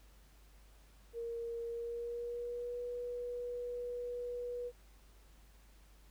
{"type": "tone with pitch glide", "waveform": "sine", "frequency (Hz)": [466.2, 486.6], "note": ["A#4", "B4"], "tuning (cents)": [0, -26], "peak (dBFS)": -38, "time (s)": [1.13, 4.72], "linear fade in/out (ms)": 50, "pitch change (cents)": 74, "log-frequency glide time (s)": [1.66, 2.82], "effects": ["added 50 Hz sine -59 dBFS peak until 6.1 s", "pink hiss -67 dBFS RMS until 6.1 s"]}